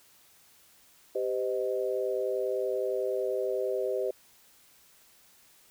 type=chord; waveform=sine; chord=C minor; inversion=second; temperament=equal with one note detuned; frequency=392 / 511.6 / 622.3 Hz; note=G4 / C5 / Eb5; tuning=0 / -39 / 0 cents; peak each=-31 / -31 / -34 dBFS; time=1.15-4.11 s; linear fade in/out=5 ms; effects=white hiss -60 dBFS RMS until 5.7 s